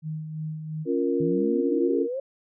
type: tone with tremolo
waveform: sine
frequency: 156 Hz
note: D#3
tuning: 5 cents sharp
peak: -28 dBFS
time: 0.02-0.87 s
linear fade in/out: 50 ms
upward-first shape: sine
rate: 2.9 Hz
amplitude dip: 45%
type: chord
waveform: sine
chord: Bb minor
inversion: first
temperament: equal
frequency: 277.2 / 349.2 / 466.2 Hz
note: Db4 / F4 / Bb4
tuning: 0 / 0 / 0 cents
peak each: -26 dBFS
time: 0.85-2.08 s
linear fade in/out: 50 ms
type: exponential sweep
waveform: sine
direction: up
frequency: 152.4 to 554.4 Hz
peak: -27 dBFS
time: 1.2-2.2 s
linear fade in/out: 5 ms
effects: none